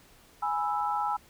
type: chord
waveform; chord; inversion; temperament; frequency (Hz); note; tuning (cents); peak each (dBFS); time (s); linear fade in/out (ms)
sine; E major; first; equal; 830.6 / 987.8 / 1318.5; G#5 / B5 / E6; 0 / 0 / 0; -29 / -33 / -32; 0.42-1.17; 10
effects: pink hiss -58 dBFS RMS until 1.29 s